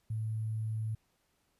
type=tone with sample-and-hold; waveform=sine; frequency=110 Hz; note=A2; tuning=in tune; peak=-32 dBFS; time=0.1-0.95 s; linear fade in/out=5 ms; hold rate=11025 Hz; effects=pink hiss -75 dBFS RMS until 1.59 s + resampled to 32000 Hz